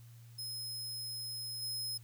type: tone with level steps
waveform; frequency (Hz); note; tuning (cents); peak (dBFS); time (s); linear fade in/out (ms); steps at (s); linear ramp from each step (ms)
sawtooth; 5130; E8; -48; -37 / -34; 0.38-1.98; 10; 1.62; 5
effects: added 117 Hz sine -52 dBFS peak until 2.03 s + white hiss -66 dBFS RMS until 2.03 s